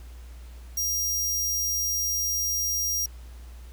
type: tone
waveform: sawtooth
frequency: 5700 Hz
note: F8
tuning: 34 cents sharp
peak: -22 dBFS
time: 0.77-3.06 s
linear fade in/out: 5 ms
effects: added 60 Hz sine -40 dBFS peak until 3.72 s + pink hiss -55 dBFS RMS until 3.72 s